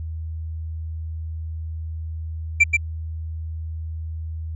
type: tone with echo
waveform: triangle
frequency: 2349 Hz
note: D7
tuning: in tune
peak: -8 dBFS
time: 2.6-2.64 s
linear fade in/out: 10 ms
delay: 130 ms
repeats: 1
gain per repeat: -4 dB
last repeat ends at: 2.77 s
effects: added 80 Hz sine -27 dBFS peak until 4.55 s + resampled to 22050 Hz